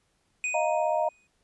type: tone with exponential decay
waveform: square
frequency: 2489 Hz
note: D#7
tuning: in tune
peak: -26 dBFS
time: 0.44-1.27 s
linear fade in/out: 1 ms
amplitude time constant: 180 ms
type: chord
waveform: sine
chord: Eb suspended second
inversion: none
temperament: equal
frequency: 622.3 / 698.5 / 932.3 Hz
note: Eb5 / F5 / Bb5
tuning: 0 / 0 / 0 cents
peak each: -26 / -28 / -29 dBFS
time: 0.54-1.09 s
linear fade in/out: 5 ms
effects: pink hiss -71 dBFS RMS until 1.43 s + resampled to 24000 Hz